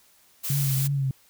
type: noise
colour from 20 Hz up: blue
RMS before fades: -30 dBFS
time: 0.43-0.88 s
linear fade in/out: 20 ms
type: tone with vibrato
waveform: sine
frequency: 137.2 Hz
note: C#3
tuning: 17 cents flat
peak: -22 dBFS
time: 0.5-1.11 s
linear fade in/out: 2 ms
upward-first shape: triangle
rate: 3 Hz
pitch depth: 63 cents each way
effects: white hiss -59 dBFS RMS until 1.29 s